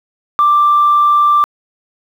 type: tone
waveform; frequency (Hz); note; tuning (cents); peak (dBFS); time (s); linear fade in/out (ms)
sine; 1178; D6; +5; -6; 0.39-1.44; 0
effects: tanh soft clip ceiling -3 dBFS + 7-bit